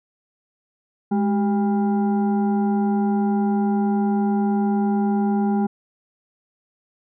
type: tone with frequency modulation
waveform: sine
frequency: 207.7 Hz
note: G#3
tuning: in tune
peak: -17 dBFS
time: 1.11-5.67 s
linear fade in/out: 10 ms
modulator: 597 Hz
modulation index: 0.67
effects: none